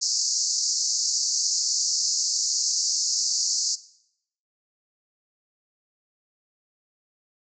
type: band-pass noise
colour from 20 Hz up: white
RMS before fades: -25 dBFS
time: 0.01-3.76 s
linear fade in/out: 20 ms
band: 4500 to 7100 Hz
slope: 96 dB/octave
effects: noise-tail reverb RT60 0.7 s tail -17 dB re dry